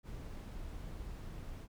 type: noise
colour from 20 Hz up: brown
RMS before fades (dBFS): -45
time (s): 0.03-1.68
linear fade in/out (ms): 50
effects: none